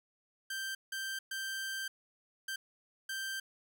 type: tone bursts at uneven times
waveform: sawtooth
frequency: 1568 Hz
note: G6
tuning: in tune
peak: -33 dBFS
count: 5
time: 0.5-0.75 / 0.92-1.19 / 1.31-1.88 / 2.48-2.56 / 3.09-3.4 s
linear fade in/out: 5 ms
effects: none